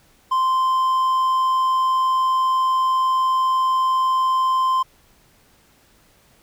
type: tone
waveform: triangle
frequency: 1041 Hz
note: C6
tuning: 9 cents flat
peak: -14 dBFS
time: 0.31-4.83 s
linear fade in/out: 10 ms
effects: pink hiss -56 dBFS RMS until 6.42 s